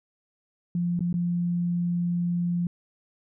sine tone with dropouts, 174.1 Hz, F3, 5 cents flat, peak -23 dBFS, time 0.75-2.67 s, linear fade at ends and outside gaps 2 ms, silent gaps 0.993-1.006 / 1.128-1.14 s, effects none

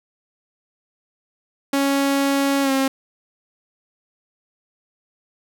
sawtooth tone with pitch glide, 277.2 to 268.5 Hz, C#4 to C4, 0 to +45 cents, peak -13 dBFS, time 1.73-2.88 s, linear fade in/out 5 ms, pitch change -55 cents, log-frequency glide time 2.62-2.71 s, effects none

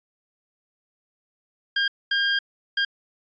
25% pulse tone bursts at uneven times, 1608 Hz, G6, 44 cents sharp, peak -16 dBFS, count 3, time 1.76-1.88 / 2.11-2.39 / 2.77-2.85 s, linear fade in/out 5 ms, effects resampled to 16000 Hz

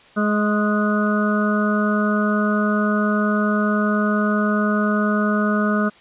harmonic tone with a mistuned harmonic, 210 Hz, G#3, 19 cents sharp, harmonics 1 / 2 / 3 / 5 / 6 / 7, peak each -18 / -27 / -26 / -34 / -25 / -26 dBFS, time 0.16-5.9 s, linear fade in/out 20 ms, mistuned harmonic 6, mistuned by -20 cents, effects white hiss -49 dBFS RMS until 6 s + resampled to 8000 Hz

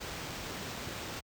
pink noise with sample-and-hold, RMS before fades -40 dBFS, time 0-1.21 s, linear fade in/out 20 ms, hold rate 11025 Hz, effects high-pass 60 Hz 12 dB/octave

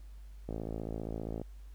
click train, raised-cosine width 2 ms, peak -25 dBFS, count 52, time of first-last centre 0.49-1.416 s, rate 55.1 Hz, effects added 50 Hz sine -46 dBFS peak until 1.74 s + pink hiss -68 dBFS RMS until 1.74 s

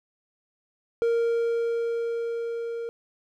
triangle tone with level ramp, 465 Hz, A#4, 4 cents flat, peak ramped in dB -18 to -28 dBFS, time 1.02-2.89 s, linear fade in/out 0 ms, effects none

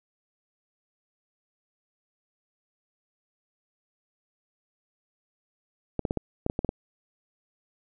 clicks, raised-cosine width 2 ms, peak -13 dBFS, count 9, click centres 5.993 / 6.052 / 6.109 / 6.173 / 6.464 / 6.499 / 6.591 / 6.647 / 6.691 s, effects none

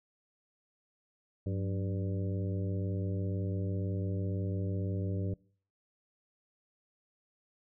harmonic tone with a mistuned harmonic, 98 Hz, G2, in tune, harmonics 1 / 2 / 3 / 4 / 5 / 6, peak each -32 / -38 / -42 / -44 / -46 / -48 dBFS, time 1.46-5.34 s, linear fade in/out 5 ms, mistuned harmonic 2, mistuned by -110 cents, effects noise-tail reverb RT60 0.5 s tail -24 dB re dry

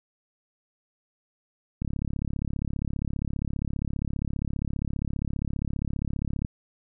click train, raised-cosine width 5 ms, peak -17 dBFS, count 163, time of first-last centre 1.82-6.449 s, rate 35 Hz, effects none

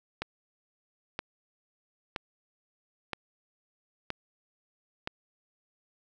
click train, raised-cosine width 0.3 ms, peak -16 dBFS, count 6, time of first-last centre 0.22-5.074 s, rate 1.03 Hz, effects none

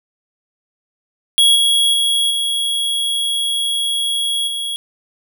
square tone with level steps, 3322 Hz, G#7, in tune, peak -9 / -12 / -14 / -17 / -21 dBFS, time 1.38-4.76 s, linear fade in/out 0 ms, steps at 1.55 / 1.93 / 2.3 / 4.47 s, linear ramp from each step 10 ms, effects none

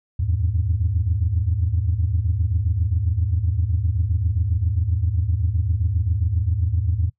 sine tone cluster, 78.8 / 86.4 / 105.8 Hz, D#2 / F2 / G#2, +23 / -18 / +33 cents, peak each -22 dBFS, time 0.19-7.1 s, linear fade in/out 10 ms, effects noise-tail reverb RT60 0.1 s tail -21 dB re dry + tanh soft clip ceiling -10 dBFS

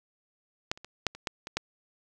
clicks, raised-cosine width 0.2 ms, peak -11 / -30 / -26 / -8 / -27 / -13 / -21 / -11 dBFS, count 8, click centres 0.715 / 0.775 / 0.846 / 1.067 / 1.15 / 1.272 / 1.471 / 1.57 s, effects none

